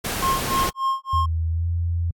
pink noise, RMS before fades -26 dBFS, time 0.04-0.7 s, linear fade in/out 10 ms
triangle tone with tremolo, 1069 Hz, C6, 37 cents sharp, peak -16 dBFS, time 0.22-1.26 s, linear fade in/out 5 ms, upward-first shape sine, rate 3.4 Hz, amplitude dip 100%
sine tone with pitch glide, 81.7 to 85.12 Hz, E2 to F2, -15 to -44 cents, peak -20 dBFS, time 1.13-2.11 s, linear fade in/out 5 ms, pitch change +71 cents, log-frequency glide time 1.5-1.67 s
effects AAC 64 kbps

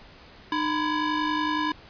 30% pulse ring-modulated tone, 659.3 Hz, E5, in tune, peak -18 dBFS, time 0.52-1.72 s, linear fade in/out 2 ms, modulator 355 Hz, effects pink hiss -49 dBFS RMS until 1.89 s + resampled to 11025 Hz

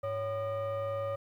sine tone with frequency modulation, 558 Hz, C#5, 11 cents sharp, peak -29 dBFS, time 0.03-1.16 s, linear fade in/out 10 ms, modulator 661 Hz, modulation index 0.73, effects tanh soft clip ceiling -30 dBFS + 11-bit

